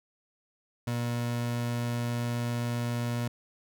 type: tone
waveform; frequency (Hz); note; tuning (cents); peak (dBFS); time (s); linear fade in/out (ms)
30% pulse; 119.5; A#2; +43; -26; 0.87-3.28; 5
effects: none